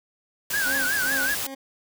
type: noise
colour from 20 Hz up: white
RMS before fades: -29 dBFS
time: 0.5-1.47 s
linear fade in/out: 5 ms
type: tone with vibrato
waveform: triangle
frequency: 1568 Hz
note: G6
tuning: in tune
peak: -21 dBFS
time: 0.53-1.35 s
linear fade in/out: 10 ms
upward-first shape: triangle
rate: 5.4 Hz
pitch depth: 150 cents each way
type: tone with tremolo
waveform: 20% pulse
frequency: 269.7 Hz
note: C#4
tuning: 47 cents flat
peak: -27 dBFS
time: 0.65-1.55 s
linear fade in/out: 10 ms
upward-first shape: sine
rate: 2.4 Hz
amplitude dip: 90%
effects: none